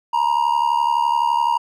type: tone with amplitude modulation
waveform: triangle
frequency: 944 Hz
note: A#5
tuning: 22 cents sharp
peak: -10 dBFS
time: 0.13-1.58 s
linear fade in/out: 10 ms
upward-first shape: sine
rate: 71.8 Hz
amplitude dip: 80%
effects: none